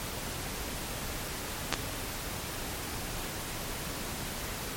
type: clicks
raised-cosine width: 0.2 ms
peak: -8 / -8 dBFS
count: 2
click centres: 1.726 / 1.739 s
effects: pink hiss -37 dBFS RMS until 4.76 s + MP3 64 kbps